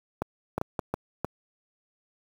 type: clicks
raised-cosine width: 1 ms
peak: -13 dBFS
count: 6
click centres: 0.22 / 0.58 / 0.614 / 0.792 / 0.94 / 1.246 s
effects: high-pass 60 Hz 12 dB/octave + 7-bit